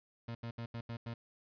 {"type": "tone bursts at uneven times", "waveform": "30% pulse", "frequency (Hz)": 116.54, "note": "A#2", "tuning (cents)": 0, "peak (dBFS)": -37, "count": 6, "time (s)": [[0.28, 0.35], [0.43, 0.51], [0.58, 0.66], [0.74, 0.81], [0.89, 0.97], [1.06, 1.14]], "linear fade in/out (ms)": 5, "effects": ["resampled to 11025 Hz"]}